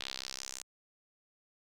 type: tone with band-pass filter sweep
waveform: sawtooth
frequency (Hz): 65.8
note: C2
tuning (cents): +10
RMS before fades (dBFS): -43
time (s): 0-0.63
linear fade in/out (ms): 5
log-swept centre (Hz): 3600 to 7400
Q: 2.6
effects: none